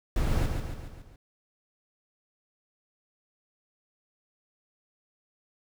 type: noise with echo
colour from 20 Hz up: brown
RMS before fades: -26 dBFS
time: 0.16-0.46 s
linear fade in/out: 2 ms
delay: 140 ms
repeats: 5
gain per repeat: -5 dB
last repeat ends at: 1.16 s
effects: none